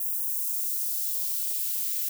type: noise with high-pass filter sweep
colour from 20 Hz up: violet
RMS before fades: -29 dBFS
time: 0-2.09 s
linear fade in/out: 5 ms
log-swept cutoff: 10000 to 1700 Hz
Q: 0.86
effects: none